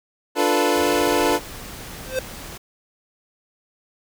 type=chord; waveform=25% pulse; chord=B half-diminished seventh; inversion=first; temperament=equal; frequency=293.7 / 349.2 / 440 / 493.9 Hz; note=D4 / F4 / A4 / B4; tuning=0 / 0 / 0 / 0 cents; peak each=-19 dBFS; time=0.35-1.4 s; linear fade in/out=50 ms
type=noise; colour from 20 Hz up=pink; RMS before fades=-36 dBFS; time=0.75-2.58 s; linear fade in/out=10 ms
type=tone with exponential growth; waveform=square; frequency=520 Hz; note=C5; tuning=11 cents flat; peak=-18 dBFS; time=2.01-2.19 s; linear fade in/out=2 ms; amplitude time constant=39 ms
effects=none